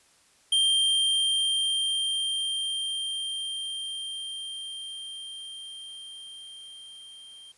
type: tone with level ramp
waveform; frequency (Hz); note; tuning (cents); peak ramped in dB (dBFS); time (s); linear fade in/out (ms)
square; 3172; G7; +20; -20 to -46; 0.52-7.52; 5
effects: white hiss -61 dBFS RMS until 7.57 s + resampled to 24000 Hz